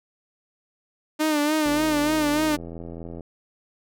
sawtooth tone with vibrato, 302.1 Hz, D4, 49 cents sharp, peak -16 dBFS, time 1.19-2.57 s, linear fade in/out 20 ms, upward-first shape sine, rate 3.4 Hz, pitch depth 62 cents each way
click train, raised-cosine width 2 ms, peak -24 dBFS, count 131, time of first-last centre 1.66-3.208 s, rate 84 Hz
effects none

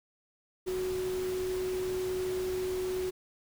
sine tone in noise, 370 Hz, F#4, in tune, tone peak -30 dBFS, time 0.66-3.11 s, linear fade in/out 20 ms, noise pink, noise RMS -43 dBFS, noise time 0.66-3.11 s, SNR +10 dB, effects none

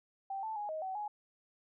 sine tone with pitch steps, 780 / 879 / 830 / 628 / 758 / 836 Hz, G5 / A5 / G#5 / D#5 / F#5 / G#5, -9 / -2 / -1 / +16 / +42 / +11 cents, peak -36 dBFS, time 0.3-1.08 s, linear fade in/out 5 ms, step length 130 ms, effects none

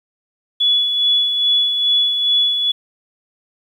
sine tone with tremolo, 3410 Hz, G#7, 45 cents sharp, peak -11 dBFS, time 0.6-2.72 s, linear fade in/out 10 ms, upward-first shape sine, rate 2.4 Hz, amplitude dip 45%, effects 8-bit

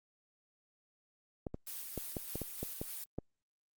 clicks, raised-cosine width 2 ms, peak -24 dBFS, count 9, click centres 1.468 / 1.544 / 1.977 / 2.168 / 2.356 / 2.417 / 2.63 / 2.815 / 3.186 s
blue noise with tremolo, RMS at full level -43 dBFS, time 1.67-3.04 s, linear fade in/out 0 ms, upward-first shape square, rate 3.3 Hz, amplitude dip 25%
effects Opus 32 kbps

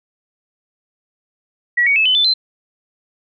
sine tone with pitch steps, 1929 / 2242 / 2605 / 3027 / 3517 / 4087 Hz, B6 / C#7 / E7 / F#7 / A7 / C8, -41 / +19 / -21 / +39 / -1 / -41 cents, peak -11 dBFS, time 1.77-2.34 s, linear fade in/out 10 ms, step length 95 ms, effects none

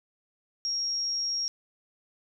sine tone, 5588 Hz, F8, in tune, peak -27 dBFS, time 0.65-1.48 s, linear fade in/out 0 ms, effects none

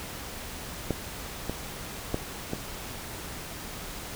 clicks, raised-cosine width 2 ms, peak -12 / -16 / -13 / -16 dBFS, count 4, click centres 0.907 / 1.496 / 2.144 / 2.534 s, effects pink hiss -39 dBFS RMS until 4.15 s

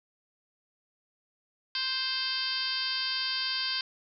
harmonic tone, 523.3 Hz, C5, in tune, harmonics 2 / 3 / 4 / 5 / 6 / 7 / 8 / 9 / 10, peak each -43 / -38 / -43 / -40 / -36 / -39 / -39 / -32 / -41 dBFS, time 1.75-3.81 s, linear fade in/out 2 ms, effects none

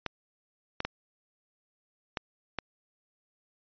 clicks, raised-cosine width 0.3 ms, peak -15 dBFS, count 5, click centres 0.063 / 0.804 / 0.85 / 2.172 / 2.587 s, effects resampled to 11025 Hz

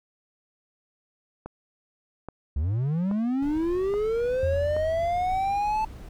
click train, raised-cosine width 1 ms, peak -22 dBFS, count 5, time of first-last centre 1.46-4.766 s, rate 1.21 Hz
triangle linear sweep, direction up, 64.3 to 880 Hz, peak -21 dBFS, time 2.56-5.85 s, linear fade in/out 5 ms
brown noise, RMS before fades -40 dBFS, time 3.42-6.09 s, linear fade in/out 5 ms
sine tone with exponential decay, 84 Hz, E2, 33 cents sharp, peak -24 dBFS, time 4.43-6.09 s, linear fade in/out 0 ms, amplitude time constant 360 ms
effects none

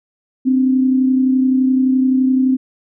sine tone pair together, 259.2 / 290.9 Hz, C4 / D4, -16 / -16 cents, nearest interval major second, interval 200 cents, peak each -11 / -23 dBFS, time 0.45-2.57 s, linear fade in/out 20 ms, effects none

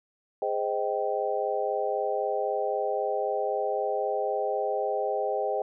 sine chord, Ab major seventh, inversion none, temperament just, 415.3 / 519.1 / 623 / 778.7 Hz, Ab4 / C5 / Eb5 / G5, 0 / -14 / +2 / -12 cents, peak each -31 dBFS, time 0.42-5.62 s, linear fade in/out 2 ms, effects none

